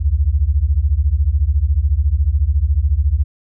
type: beating tone pair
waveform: sine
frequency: 65.2 / 79.2 Hz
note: C2 / D#2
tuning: -5 / +31 cents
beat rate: 14 Hz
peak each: -15 dBFS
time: 0-3.24 s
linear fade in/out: 20 ms
effects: none